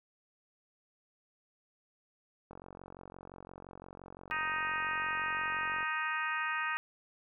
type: click train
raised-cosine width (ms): 1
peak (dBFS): -34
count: 153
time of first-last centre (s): 2.51-5.829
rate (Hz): 45.8
type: harmonic tone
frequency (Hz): 311.4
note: D#4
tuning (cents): +2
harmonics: 3 / 4 / 5 / 6 / 7 / 8 / 9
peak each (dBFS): -41 / -37 / -38 / -37 / -49 / -40 / -48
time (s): 4.31-6.77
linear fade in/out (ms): 0
effects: none